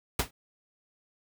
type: noise with exponential decay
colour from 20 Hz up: pink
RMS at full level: -22 dBFS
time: 0.19-0.31 s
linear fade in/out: 5 ms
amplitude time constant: 24 ms
effects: none